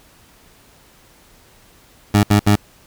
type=tone bursts; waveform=20% pulse; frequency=103.2 Hz; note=G#2; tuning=10 cents flat; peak=-5 dBFS; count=3; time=2.14-2.556 s; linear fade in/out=5 ms; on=92 ms; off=70 ms; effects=pink hiss -50 dBFS RMS until 2.86 s